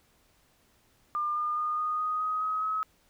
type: tone with pitch steps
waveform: sine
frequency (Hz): 1200 / 1211.1 / 1222.4 / 1233.7 / 1245.2 / 1256.8 / 1268.4 / 1280.2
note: D6 / D#6 / D#6 / D#6 / D#6 / D#6 / D#6 / D#6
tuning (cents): +37 / -47 / -31 / -15 / +1 / +17 / +33 / +49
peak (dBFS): -27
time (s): 1.15-2.83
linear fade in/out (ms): 0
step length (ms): 210
effects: pink hiss -66 dBFS RMS until 3.09 s